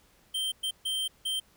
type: tone bursts at uneven times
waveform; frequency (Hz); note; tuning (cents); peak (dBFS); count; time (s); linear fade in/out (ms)
square; 3136; G7; 0; -29; 4; 0.34-0.52 / 0.63-0.71 / 0.85-1.08 / 1.25-1.4; 10
effects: pink hiss -63 dBFS RMS until 1.56 s